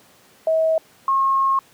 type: tone pair in turn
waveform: sine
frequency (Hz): 642 / 1080.7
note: E5 / C#6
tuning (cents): -46 / -44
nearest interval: major sixth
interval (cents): 902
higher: second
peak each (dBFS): -15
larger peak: neither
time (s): 0.47-0.78 / 1.08-1.59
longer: second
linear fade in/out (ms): 2
effects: pink hiss -52 dBFS RMS until 1.73 s + high-pass 150 Hz 12 dB/octave